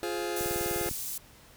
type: chord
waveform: sawtooth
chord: F minor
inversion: none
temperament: just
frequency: 349.2 / 419.1 / 523.8 Hz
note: F4 / Ab4 / C5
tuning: 0 / +16 / +2 cents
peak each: -29 / -31 / -34 dBFS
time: 0.03-0.89 s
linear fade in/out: 0 ms
type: high-pass noise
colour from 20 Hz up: pink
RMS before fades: -36 dBFS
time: 0.36-1.18 s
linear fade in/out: 5 ms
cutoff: 7900 Hz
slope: 12 dB/octave
type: click train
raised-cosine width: 5 ms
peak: -27 dBFS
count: 11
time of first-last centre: 0.41-0.913 s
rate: 19.9 Hz
effects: pink hiss -55 dBFS RMS until 1.56 s